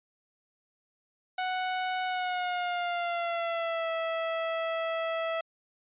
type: tone with pitch glide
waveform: sawtooth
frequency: 740 to 655.5 Hz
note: F#5 to E5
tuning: 0 to -10 cents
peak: -25 dBFS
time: 1.38-5.41 s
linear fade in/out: 5 ms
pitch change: -210 cents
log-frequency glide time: 2.05-3.9 s
effects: resampled to 8000 Hz